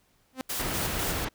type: tone with exponential growth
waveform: sawtooth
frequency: 259.7 Hz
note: C4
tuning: 13 cents flat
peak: -22 dBFS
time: 0.33-0.41 s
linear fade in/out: 1 ms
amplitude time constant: 17 ms
type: noise with tremolo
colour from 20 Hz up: white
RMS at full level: -32 dBFS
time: 0.49-1.25 s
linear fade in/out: 10 ms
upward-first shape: square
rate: 4 Hz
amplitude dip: 40%
type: low-pass noise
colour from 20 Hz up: pink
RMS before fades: -32 dBFS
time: 0.59-1.29 s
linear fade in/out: 10 ms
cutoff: 3500 Hz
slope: 12 dB/octave
effects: pink hiss -67 dBFS RMS until 1.34 s